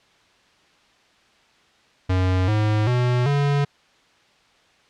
square tone with pitch steps, 92.5 / 106.87 / 123.47 / 142.65 Hz, F#2 / A2 / B2 / C#3, 0 / -50 / 0 / +50 cents, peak -18 dBFS, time 2.09-3.65 s, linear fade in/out 10 ms, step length 390 ms, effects white hiss -57 dBFS RMS until 4.89 s + low-pass 4000 Hz 12 dB/octave

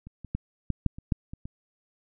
clicks, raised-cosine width 5 ms, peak -30 / -28 / -16 / -14 / -10 / -28 / -11 / -26 / -25 dBFS, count 9, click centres 0.07 / 0.247 / 0.35 / 0.703 / 0.863 / 0.985 / 1.122 / 1.335 / 1.455 s, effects none

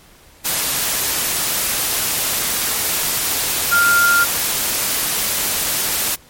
sine tone in noise, 1396.9 Hz, F6, in tune, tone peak -11 dBFS, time 3.71-4.25 s, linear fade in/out 20 ms, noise white, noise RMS -19 dBFS, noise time 0.44-6.16 s, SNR +5 dB, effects pink hiss -47 dBFS RMS until 6.29 s + MP3 64 kbps

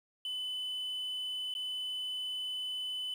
sine tone with dropouts, 3011 Hz, F#7, 30 cents sharp, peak -32 dBFS, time 0.25-3.14 s, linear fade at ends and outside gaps 2 ms, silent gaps 1.54-1.55 s, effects tanh soft clip ceiling -34 dBFS + 10-bit

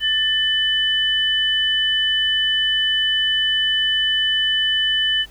sine tone pair together, 1772.5 / 3000 Hz, A6 / F#7, +12 / +23 cents, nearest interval major sixth, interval 911 cents, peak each -22 / -17 dBFS, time 0-5.26 s, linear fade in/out 50 ms, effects added 50 Hz sine -45 dBFS peak until 5.3 s + pink hiss -50 dBFS RMS until 5.3 s

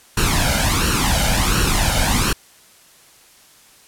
pink noise with flanger, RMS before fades -17 dBFS, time 0.17-2.33 s, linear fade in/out 5 ms, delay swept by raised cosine 0.7 to 1.35 ms, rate 1.4 Hz, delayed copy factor +0.7, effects white hiss -49 dBFS RMS until 3.87 s + low-pass 12000 Hz 12 dB/octave

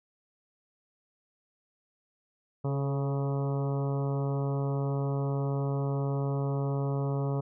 harmonic tone with a mistuned harmonic, 138.59 Hz, C#3, in tune, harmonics 1 / 2 / 3 / 4 / 5 / 6 / 7 / 8 / 9, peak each -28 / -38 / -36 / -40 / -43 / -47 / -46 / -48 / -49 dBFS, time 2.64-7.41 s, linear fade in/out 10 ms, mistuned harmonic 3, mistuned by +23 cents, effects none

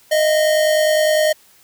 square tone pair together, 618.1 / 668 Hz, D#5 / E5, -12 / +23 cents, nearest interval minor second, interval 135 cents, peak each -14 / -24 dBFS, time 0.11-1.33 s, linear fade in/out 10 ms, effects white hiss -51 dBFS RMS until 1.63 s

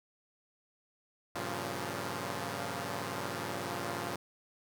5% pulse chord, G half-diminished seventh, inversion none, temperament equal with one note detuned, 96.59 / 116.54 / 138.59 / 174.61 Hz, G2 / Bb2 / Db3 / F3, -25 / 0 / 0 / 0 cents, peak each -30 dBFS, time 1.35-4.16 s, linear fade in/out 5 ms, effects none

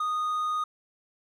triangle tone, 1237 Hz, D#6, 10 cents flat, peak -24 dBFS, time 0-0.64 s, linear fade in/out 5 ms, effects none

